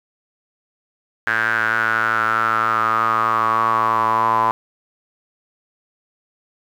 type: tone with band-pass filter sweep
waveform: sawtooth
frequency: 112.3 Hz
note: A2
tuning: 36 cents sharp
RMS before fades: -18 dBFS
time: 1.27-4.51 s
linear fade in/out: 0 ms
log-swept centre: 1600 to 990 Hz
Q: 8.8
effects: 8-bit